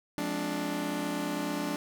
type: chord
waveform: sawtooth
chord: D half-diminished seventh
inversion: first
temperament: just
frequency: 176.2 / 211.4 / 264.3 / 293.7 Hz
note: F3 / Ab3 / C4 / D4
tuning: +16 / +31 / +18 / 0 cents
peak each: -34 / -34 / -35 / -29 dBFS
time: 0.18-1.76 s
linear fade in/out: 0 ms
effects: none